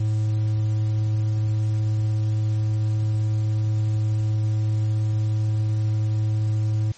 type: tone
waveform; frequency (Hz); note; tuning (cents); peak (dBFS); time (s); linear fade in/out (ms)
triangle; 107.8; A2; -35; -17; 0-6.92; 5
effects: white hiss -48 dBFS RMS until 6.97 s + MP3 32 kbps